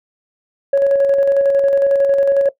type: tone with tremolo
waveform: sine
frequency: 554.4 Hz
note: C#5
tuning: in tune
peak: -7 dBFS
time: 0.73-2.49 s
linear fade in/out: 5 ms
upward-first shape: square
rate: 11 Hz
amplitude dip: 35%
effects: noise-tail reverb RT60 0.1 s tail -17 dB re dry + tanh soft clip ceiling -7 dBFS